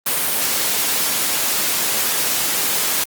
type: noise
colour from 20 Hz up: white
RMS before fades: -19 dBFS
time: 0.06-3.04 s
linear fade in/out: 5 ms
effects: high-pass 150 Hz 12 dB/octave + Opus 32 kbps